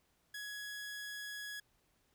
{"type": "tone", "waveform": "sawtooth", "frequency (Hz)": 1675, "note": "G#6", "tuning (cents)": 14, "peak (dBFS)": -39, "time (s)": [0.34, 1.6], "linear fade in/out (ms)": 5, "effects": ["pink hiss -75 dBFS RMS until 2.14 s"]}